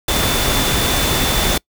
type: tone in noise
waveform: sine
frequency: 3520 Hz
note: A7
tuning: in tune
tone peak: -23 dBFS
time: 0.08-1.58 s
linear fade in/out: 5 ms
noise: pink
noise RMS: -17 dBFS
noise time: 0.08-1.58 s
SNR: -9 dB
effects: noise-tail reverb RT60 0.1 s tail -26 dB re dry